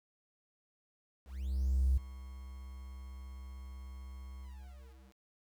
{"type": "tone with ADSR envelope", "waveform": "triangle", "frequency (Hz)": 65.41, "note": "C2", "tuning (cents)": 0, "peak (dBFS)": -21, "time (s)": [1.25, 5.22], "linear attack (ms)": 720, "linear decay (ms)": 10, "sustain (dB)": -21, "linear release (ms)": 790, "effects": ["tanh soft clip ceiling -23 dBFS", "10-bit"]}